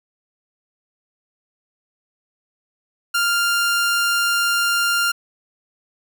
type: tone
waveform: sawtooth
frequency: 1396.9 Hz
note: F6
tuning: in tune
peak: -13 dBFS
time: 3.14-5.12 s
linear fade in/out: 10 ms
effects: none